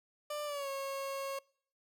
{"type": "tone with pitch glide", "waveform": "30% pulse", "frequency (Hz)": [593, 546.9], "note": ["D5", "C#5"], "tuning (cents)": [17, -23], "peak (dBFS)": -34, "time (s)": [0.3, 1.39], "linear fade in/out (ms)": 5, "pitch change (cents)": -140, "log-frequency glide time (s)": [0.45, 0.69], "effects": ["noise-tail reverb RT60 0.6 s tail -26 dB re dry"]}